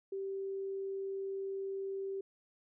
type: tone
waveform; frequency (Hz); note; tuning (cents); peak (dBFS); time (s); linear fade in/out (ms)
sine; 389.3; G4; -12; -36; 0.12-2.21; 5
effects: none